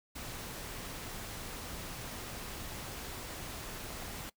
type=noise; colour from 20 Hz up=pink; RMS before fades=-43 dBFS; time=0.15-4.3 s; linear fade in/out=10 ms; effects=noise-tail reverb RT60 0.1 s tail -21 dB re dry